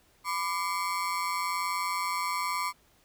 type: ring-modulated tone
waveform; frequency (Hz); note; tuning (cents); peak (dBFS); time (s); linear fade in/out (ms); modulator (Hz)
35% pulse; 1090; C#6; -29; -24; 0.24-2.73; 50; 90.5
effects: pink hiss -64 dBFS RMS until 3.04 s